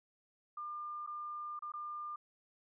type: tone with dropouts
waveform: sine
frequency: 1200 Hz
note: D6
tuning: 37 cents sharp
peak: -40 dBFS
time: 0.57-2.16 s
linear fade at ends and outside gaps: 5 ms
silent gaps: 1.065-1.073 / 1.592-1.622 / 1.72-1.737 s
effects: none